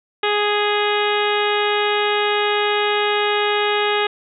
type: harmonic tone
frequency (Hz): 415.3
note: G#4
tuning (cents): 0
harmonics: 1 / 2 / 3 / 4 / 5 / 6 / 7 / 8 / 9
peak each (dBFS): -20 / -23 / -25 / -26 / -27 / -28 / -28 / -29 / -30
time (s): 0.23-4.07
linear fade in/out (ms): 5
effects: none